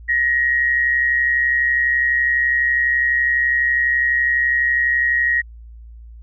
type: tone with amplitude modulation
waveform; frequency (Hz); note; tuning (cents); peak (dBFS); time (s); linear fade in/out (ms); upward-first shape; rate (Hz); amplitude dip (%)
sine; 1891; A#6; +24; -12; 0.08-5.42; 20; sine; 132; 50
effects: added 57 Hz sine -36 dBFS peak until 6.22 s